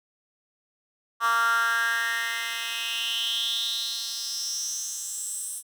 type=tone with high-pass filter sweep; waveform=10% pulse; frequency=230.9 Hz; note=A#3; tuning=16 cents flat; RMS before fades=-28 dBFS; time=1.2-5.63 s; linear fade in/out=50 ms; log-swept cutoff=1200 to 9200 Hz; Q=6.1; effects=none